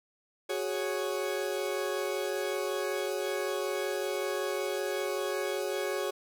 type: chord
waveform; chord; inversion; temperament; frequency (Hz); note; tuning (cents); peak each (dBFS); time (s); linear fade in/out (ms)
40% pulse; F# suspended second; none; equal; 370 / 415.3 / 554.4; F#4 / G#4 / C#5; 0 / 0 / 0; -34; 0.49-6.11; 10
effects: none